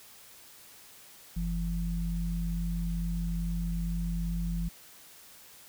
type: tone pair together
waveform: sine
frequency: 47.7 / 170 Hz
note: G1 / F3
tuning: -47 / -46 cents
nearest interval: octave + minor seventh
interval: 2201 cents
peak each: -31 / -32 dBFS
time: 1.36-4.69 s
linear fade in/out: 10 ms
effects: white hiss -53 dBFS RMS until 5.68 s